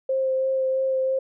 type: tone with vibrato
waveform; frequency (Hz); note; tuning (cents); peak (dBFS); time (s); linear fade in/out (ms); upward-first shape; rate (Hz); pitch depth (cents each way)
sine; 527; C5; +12; -20; 0.09-1.19; 5; sine; 3; 12
effects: none